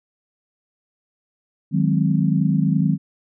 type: chord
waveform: sine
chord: Ab dominant seventh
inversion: second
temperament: equal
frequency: 155.56 / 185 / 207.7 / 261.6 Hz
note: Eb3 / Gb3 / Ab3 / C4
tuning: 0 / 0 / 0 / 0 cents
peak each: -19 / -20 / -23 / -24 dBFS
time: 1.71-2.98 s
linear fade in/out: 50 ms
effects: none